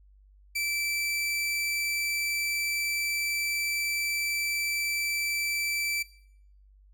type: tone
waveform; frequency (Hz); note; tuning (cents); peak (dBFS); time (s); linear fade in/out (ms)
sawtooth; 2327; D7; -17; -24; 0.55-6.03; 10
effects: noise-tail reverb RT60 0.7 s tail -21 dB re dry + added 49 Hz sine -54 dBFS peak until 6.93 s